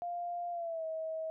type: tone with pitch glide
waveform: sine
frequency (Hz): 698.5 to 640.5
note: F5 to E5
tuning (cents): 0 to -50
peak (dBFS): -35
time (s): 0.02-1.3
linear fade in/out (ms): 0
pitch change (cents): -150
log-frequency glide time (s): 0.51-0.85
effects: none